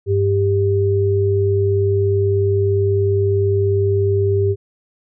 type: tone pair together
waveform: sine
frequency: 98.97 / 395.9 Hz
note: G2 / G4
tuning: +17 / +17 cents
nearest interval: 2 octaves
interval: 2400 cents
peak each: -16 dBFS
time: 0.06-4.56 s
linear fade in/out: 50 ms
effects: none